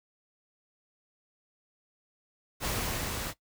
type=noise with level ramp; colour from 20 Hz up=pink; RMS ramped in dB=-31 to -36 dBFS; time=2.6-3.34 s; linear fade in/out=50 ms; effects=noise-tail reverb RT60 0.1 s tail -17 dB re dry